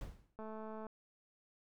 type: noise with exponential decay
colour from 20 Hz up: brown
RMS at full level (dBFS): -42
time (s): 0.01-0.36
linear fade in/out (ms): 1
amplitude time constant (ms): 76
type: click train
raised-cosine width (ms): 1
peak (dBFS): -35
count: 105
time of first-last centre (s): 0.39-0.867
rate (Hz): 218
effects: none